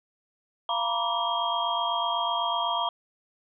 sine tone cluster, 688 / 932 / 980 / 1162 / 3236 Hz, F5 / A#5 / B5 / D6 / G#7, -26 / -1 / -14 / -19 / -46 cents, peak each -31 dBFS, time 0.69-2.89 s, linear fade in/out 2 ms, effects none

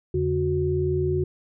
sine tone cluster, 84.7 / 143.3 / 366.4 Hz, E2 / D3 / F#4, +48 / -42 / -17 cents, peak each -27 / -27 / -23 dBFS, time 0.14-1.24 s, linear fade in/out 5 ms, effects none

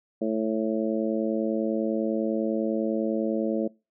harmonic tone, 110 Hz, A2, in tune, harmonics 2 / 3 / 4 / 5 / 6, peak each -28 / -29 / -32 / -30 / -36 dBFS, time 0.21-3.68 s, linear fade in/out 10 ms, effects noise-tail reverb RT60 0.3 s tail -25 dB re dry

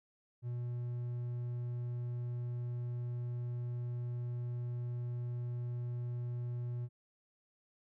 triangle tone with hard clipping, 121.3 Hz, B2, 31 cents flat, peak -37 dBFS, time 0.42-6.89 s, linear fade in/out 50 ms, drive 6 dB, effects none

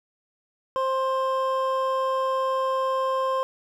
triangle tone pair together, 526.9 / 1053 Hz, C5 / C6, +12 / +11 cents, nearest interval octave, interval 1199 cents, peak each -23 dBFS, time 0.76-3.43 s, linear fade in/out 0 ms, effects none

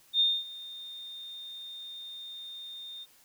sine tone with ADSR envelope, 3644 Hz, A#7, 40 cents flat, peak -20 dBFS, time 0.13-3.06 s, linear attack 67 ms, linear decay 240 ms, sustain -20 dB, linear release 36 ms, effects white hiss -61 dBFS RMS until 3.24 s

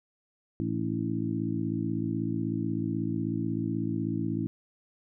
harmonic tone with a mistuned harmonic, 56.2 Hz, A1, 37 cents sharp, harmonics 2 / 3 / 4 / 5 / 6, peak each -34 / -34 / -34 / -34 / -34 dBFS, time 0.6-4.47 s, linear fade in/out 0 ms, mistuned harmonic 6, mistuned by -51 cents, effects none

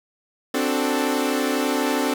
sawtooth chord, D dominant seventh, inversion third, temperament equal, 261.6 / 293.7 / 370 / 440 Hz, C4 / D4 / F#4 / A4, 0 / 0 / 0 / 0 cents, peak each -20 / -21 / -26 / -23 dBFS, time 0.54-2.14 s, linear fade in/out 5 ms, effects 7-bit

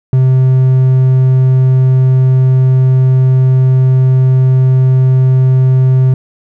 triangle tone, 130 Hz, C3, 11 cents flat, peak -3 dBFS, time 0.13-6.14 s, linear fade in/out 2 ms, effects none

